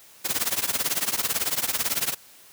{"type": "noise with tremolo", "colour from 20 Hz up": "white", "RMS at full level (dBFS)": -22, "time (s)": [0.24, 2.15], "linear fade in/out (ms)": 20, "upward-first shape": "triangle", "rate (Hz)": 18, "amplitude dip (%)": 95, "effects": ["white hiss -51 dBFS RMS until 2.52 s", "high-pass 80 Hz 12 dB/octave"]}